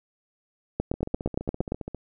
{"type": "two click trains", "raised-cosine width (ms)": 2, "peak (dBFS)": [-11, -20], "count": [9, 16], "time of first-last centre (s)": [[0.8, 1.721], [0.94, 1.947]], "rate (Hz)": [8.69, 14.9], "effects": []}